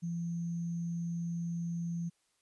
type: tone with sample-and-hold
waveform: sine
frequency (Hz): 170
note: F3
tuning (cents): -46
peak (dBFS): -33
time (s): 0.02-2.1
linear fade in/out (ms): 20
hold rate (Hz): 6300
effects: white hiss -75 dBFS RMS until 2.41 s + resampled to 24000 Hz